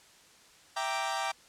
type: chord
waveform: sawtooth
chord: E half-diminished seventh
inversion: none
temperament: equal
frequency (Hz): 659.3 / 784 / 932.3 / 1174.7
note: E5 / G5 / Bb5 / D6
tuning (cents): 0 / 0 / 0 / 0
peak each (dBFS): -35 / -30 / -33 / -33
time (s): 0.76-1.32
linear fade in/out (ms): 10
effects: white hiss -58 dBFS RMS until 1.48 s + low-pass 8000 Hz 12 dB/octave